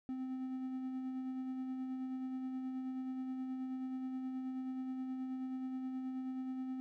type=tone with tremolo; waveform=triangle; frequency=259.3 Hz; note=C4; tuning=15 cents flat; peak=-35 dBFS; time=0.09-6.8 s; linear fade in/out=0 ms; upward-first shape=sine; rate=9.4 Hz; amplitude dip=30%; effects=none